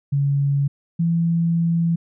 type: tone pair in turn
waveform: sine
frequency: 140.7 / 167.72 Hz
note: C#3 / E3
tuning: +26 / +30 cents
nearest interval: minor third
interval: 304 cents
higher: second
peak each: -16 dBFS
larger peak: neither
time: 0.12-0.68 / 0.99-1.96 s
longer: second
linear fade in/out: 10 ms
effects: none